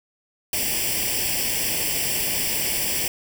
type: noise with comb filter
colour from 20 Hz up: white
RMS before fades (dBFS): -24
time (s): 0.53-3.08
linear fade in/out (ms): 2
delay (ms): 0.38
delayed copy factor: +0.85
effects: none

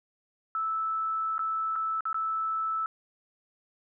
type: tone with dropouts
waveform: sine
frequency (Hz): 1313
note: E6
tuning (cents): -7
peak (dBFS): -27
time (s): 0.55-2.86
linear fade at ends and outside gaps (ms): 1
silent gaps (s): 1.381-1.392 / 1.756-1.76 / 2.007-2.054 / 2.129-2.144
effects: none

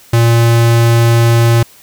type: tone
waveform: square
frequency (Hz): 116.54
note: A#2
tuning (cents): 0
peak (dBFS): -7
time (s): 0.13-1.63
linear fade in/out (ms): 5
effects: white hiss -42 dBFS RMS until 1.82 s

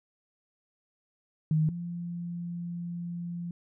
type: tone pair in turn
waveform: sine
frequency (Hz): 156.3 / 172.72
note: D#3 / F3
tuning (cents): +8 / -19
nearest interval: major second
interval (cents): 173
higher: second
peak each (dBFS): -22 / -33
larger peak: first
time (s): 1.51-1.69 / 1.69-3.51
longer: second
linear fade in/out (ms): 2
effects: none

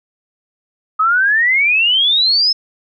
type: exponential sweep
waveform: sine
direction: up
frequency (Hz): 1252 to 5274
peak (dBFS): -10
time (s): 0.99-2.53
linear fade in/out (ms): 10
effects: none

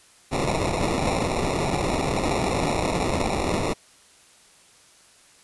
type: noise with sample-and-hold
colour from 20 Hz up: white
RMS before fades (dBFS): -24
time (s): 0.31-3.74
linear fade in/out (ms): 20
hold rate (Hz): 1575
effects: white hiss -54 dBFS RMS until 5.43 s + resampled to 24000 Hz

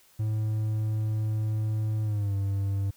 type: tone with pitch glide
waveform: triangle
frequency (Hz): 108.3 to 98.74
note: A2 to G2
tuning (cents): -27 to +13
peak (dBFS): -23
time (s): 0.19-2.91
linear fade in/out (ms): 10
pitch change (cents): -160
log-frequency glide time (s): 2.03-2.34
effects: white hiss -60 dBFS RMS until 2.96 s

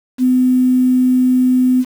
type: tone with quantisation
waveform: sine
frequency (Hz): 253.8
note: B3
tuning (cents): +47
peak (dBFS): -9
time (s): 0.18-1.85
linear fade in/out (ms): 50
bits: 6
effects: none

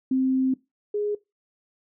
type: tone pair in turn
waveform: sine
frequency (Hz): 261.6 / 415.3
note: C4 / G#4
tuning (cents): 0 / 0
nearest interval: minor sixth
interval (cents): 800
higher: second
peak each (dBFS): -19 / -23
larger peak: first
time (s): 0.11-0.54 / 0.94-1.15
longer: first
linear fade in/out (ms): 5
effects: noise-tail reverb RT60 0.2 s tail -20 dB re dry

